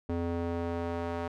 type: tone with band-pass filter sweep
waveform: square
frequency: 85.1 Hz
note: F2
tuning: 44 cents flat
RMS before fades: -33 dBFS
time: 0.09-1.28 s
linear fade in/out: 5 ms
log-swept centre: 350 to 720 Hz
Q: 0.88
effects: none